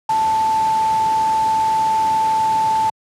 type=tone in noise; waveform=sine; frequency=880 Hz; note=A5; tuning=in tune; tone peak=-14 dBFS; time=0.09-2.9 s; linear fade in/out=5 ms; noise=pink; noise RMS=-31 dBFS; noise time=0.09-2.9 s; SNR=+14 dB; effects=high-pass 100 Hz 12 dB/octave + low-pass 9000 Hz 12 dB/octave